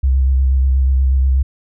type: tone with vibrato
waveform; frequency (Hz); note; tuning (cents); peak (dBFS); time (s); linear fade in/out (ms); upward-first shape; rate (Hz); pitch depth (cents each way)
sine; 66; C2; +16; -10; 0.03-1.43; 10; square; 8.3; 26
effects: none